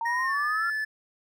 sine exponential sweep, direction up, 908 to 1396.9 Hz, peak -27 dBFS, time 0.01-0.7 s, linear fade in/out 2 ms
triangle tone with pitch glide, 1864.7 to 1739.8 Hz, A#6 to A6, 0 to -20 cents, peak -25 dBFS, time 0.05-0.85 s, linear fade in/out 10 ms, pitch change -120 cents, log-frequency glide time 0.23-0.37 s
effects none

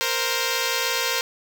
5% pulse tone pair together, 466.2 / 523.3 Hz, A#4 / C5, 0 / 0 cents, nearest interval major second, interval 200 cents, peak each -13 dBFS, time 0.01-1.21 s, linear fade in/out 0 ms, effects 8-bit

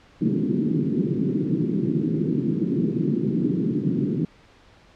pink band-pass noise, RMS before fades -23 dBFS, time 0.21-4.25 s, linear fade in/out 2 ms, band 140 to 370 Hz, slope 48 dB/octave, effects pink hiss -53 dBFS RMS until 4.95 s + low-pass 4000 Hz 12 dB/octave

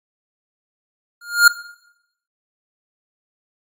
square tone with exponential growth, 1413 Hz, F6, 20 cents sharp, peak -4 dBFS, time 1.21-1.48 s, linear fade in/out 5 ms, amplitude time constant 58 ms, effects noise-tail reverb RT60 0.8 s tail -17 dB re dry + MP3 64 kbps

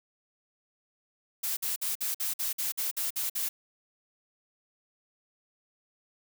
blue noise bursts, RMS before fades -31 dBFS, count 11, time 1.43-3.49 s, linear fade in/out 10 ms, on 140 ms, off 52 ms, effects none

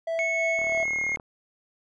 triangle tone with tremolo, 659.3 Hz, E5, in tune, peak -23 dBFS, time 0.07-0.84 s, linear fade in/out 5 ms, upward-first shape sine, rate 3.1 Hz, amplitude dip 45%
triangle tone with pitch glide, 2200 to 2145 Hz, C#7 to C7, -14 to +42 cents, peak -23 dBFS, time 0.19-1.16 s, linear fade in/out 0 ms, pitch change -44 cents, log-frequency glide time 0.61-1.05 s
click train, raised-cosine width 1 ms, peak -27 dBFS, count 24, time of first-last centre 0.59-1.198 s, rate 37.8 Hz
effects resampled to 22050 Hz

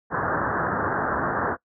white low-pass noise, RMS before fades -25 dBFS, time 0.1-1.57 s, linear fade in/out 50 ms, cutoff 1700 Hz, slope 96 dB/octave, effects noise-tail reverb RT60 0.1 s tail -21 dB re dry + high-pass 80 Hz 12 dB/octave

